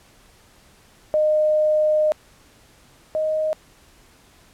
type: tone pair in turn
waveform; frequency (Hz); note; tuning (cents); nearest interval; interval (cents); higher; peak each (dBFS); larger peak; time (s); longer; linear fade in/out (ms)
sine; 613 / 623; D#5 / D#5; -26 / +2; unison; 28; second; -15 / -19; first; 1.14-2.12 / 3.15-3.53; first; 0
effects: pink hiss -53 dBFS RMS until 4.53 s + low-pass 12000 Hz 12 dB/octave

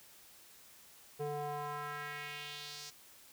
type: tone with band-pass filter sweep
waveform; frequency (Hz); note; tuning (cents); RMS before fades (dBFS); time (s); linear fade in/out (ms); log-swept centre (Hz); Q
square; 146.83; D3; 0; -42; 1.19-2.91; 20; 500 to 5800; 2.1
effects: white hiss -59 dBFS RMS until 3.32 s

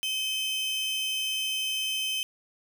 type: tone pair together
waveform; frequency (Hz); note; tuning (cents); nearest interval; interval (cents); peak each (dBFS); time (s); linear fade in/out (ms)
40% pulse; 2558 / 3086; D#7 / G7; +47 / -28; minor third; 325; -33 / -28; 0.03-2.23; 0
effects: none

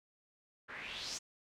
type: noise with low-pass filter sweep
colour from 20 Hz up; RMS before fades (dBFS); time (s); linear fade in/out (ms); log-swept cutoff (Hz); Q
white; -44; 0.68-1.19; 20; 1500 to 6700; 3.6
effects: none

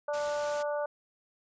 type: harmonic tone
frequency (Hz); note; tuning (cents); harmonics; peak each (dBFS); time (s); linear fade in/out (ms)
293.7; D4; 0; 2 / 3 / 4 / 5; -30 / -38 / -42 / -42; 0.08-0.86; 5
type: noise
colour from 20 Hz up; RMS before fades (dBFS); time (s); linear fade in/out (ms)
white; -42; 0.13-0.63; 10
effects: resampled to 16000 Hz

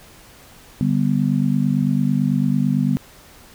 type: chord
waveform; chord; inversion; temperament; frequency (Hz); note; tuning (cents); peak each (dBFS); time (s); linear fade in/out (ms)
sine; G major; second; just; 147 / 196 / 245; D3 / G3 / B3; +2 / 0 / -14; -20; 0.81-2.97; 0
effects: pink hiss -46 dBFS RMS until 3.54 s

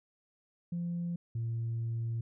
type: tone pair in turn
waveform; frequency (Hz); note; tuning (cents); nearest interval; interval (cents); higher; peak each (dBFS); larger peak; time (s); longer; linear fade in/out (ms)
sine; 172.5 / 115.13; F3 / A#2; -21 / -21; perfect fifth; 700; first; -31 / -30; second; 0.72-1.16 / 1.35-2.21; second; 5
effects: tanh soft clip ceiling -29 dBFS

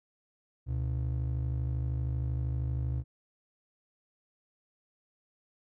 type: ring-modulated tone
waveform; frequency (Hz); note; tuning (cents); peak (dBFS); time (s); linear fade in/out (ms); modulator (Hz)
triangle; 98; G2; 0; -24; 0.66-3.04; 50; 26.4
effects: none

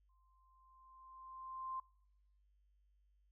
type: tone with exponential growth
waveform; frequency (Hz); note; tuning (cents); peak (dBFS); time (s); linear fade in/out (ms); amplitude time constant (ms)
sine; 1046.5; C6; 0; -39; 0.09-1.8; 5; 370
effects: noise-tail reverb RT60 0.8 s tail -25 dB re dry + added 50 Hz sine -70 dBFS peak until 3.31 s

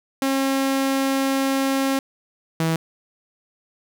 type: tone pair in turn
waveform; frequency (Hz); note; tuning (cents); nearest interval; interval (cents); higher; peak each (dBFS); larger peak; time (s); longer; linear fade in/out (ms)
sawtooth; 270 / 162.56; C#4 / E3; -45 / -24; major sixth; 879; first; -15 / -15; neither; 0.22-1.99 / 2.6-2.76; first; 2
effects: none

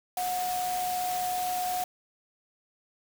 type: tone in noise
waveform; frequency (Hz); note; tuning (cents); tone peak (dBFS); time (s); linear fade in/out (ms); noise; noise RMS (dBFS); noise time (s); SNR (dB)
sine; 728; F#5; -28; -28; 0.17-1.84; 2; white; -37; 0.17-1.84; +6
effects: none

